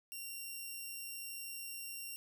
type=tone; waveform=5% pulse; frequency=2761 Hz; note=F7; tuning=20 cents flat; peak=-34 dBFS; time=0.12-2.16 s; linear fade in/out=0 ms; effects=none